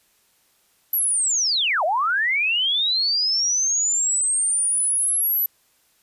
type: linear two-way sweep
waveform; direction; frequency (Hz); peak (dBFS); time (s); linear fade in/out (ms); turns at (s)
sine; down then up; 12000 to 587.3 to 12000; -18; 0.93-5.46; 2; 1.84
effects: white hiss -62 dBFS RMS until 6.02 s + resampled to 32000 Hz